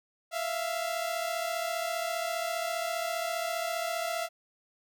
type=tone pair together; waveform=sawtooth; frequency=659.3 / 694.3 Hz; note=E5 / F5; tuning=0 / -10 cents; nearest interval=minor second; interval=90 cents; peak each=-29 / -30 dBFS; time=0.31-4.29 s; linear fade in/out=50 ms; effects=none